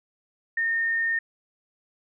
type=tone; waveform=sine; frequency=1829 Hz; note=A#6; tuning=33 cents flat; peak=-22 dBFS; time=0.57-1.19 s; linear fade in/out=5 ms; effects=none